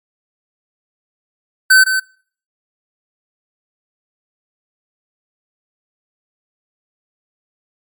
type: tone with echo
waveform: square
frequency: 1529 Hz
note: G6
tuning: 44 cents flat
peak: -6 dBFS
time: 1.7-1.84 s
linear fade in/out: 10 ms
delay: 160 ms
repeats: 1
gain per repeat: -8 dB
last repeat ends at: 2 s
effects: noise-tail reverb RT60 0.5 s tail -23 dB re dry + MP3 96 kbps